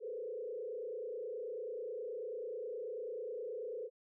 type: tone with frequency modulation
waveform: sine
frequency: 466.2 Hz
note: A#4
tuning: in tune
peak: -39 dBFS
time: 0-3.9 s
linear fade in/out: 50 ms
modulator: 29.3 Hz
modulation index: 1.7
effects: none